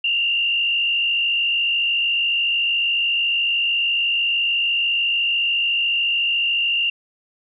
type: tone with frequency modulation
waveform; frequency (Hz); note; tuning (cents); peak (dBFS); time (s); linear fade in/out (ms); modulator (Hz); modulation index
sine; 2794; F7; 0; -17; 0.04-6.9; 5; 53.9; 1.2
effects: none